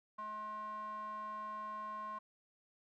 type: tone with band-pass filter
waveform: square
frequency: 213 Hz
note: G#3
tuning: 44 cents sharp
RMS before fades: -44 dBFS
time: 0.18-2.19 s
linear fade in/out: 10 ms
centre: 1100 Hz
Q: 7.2
effects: none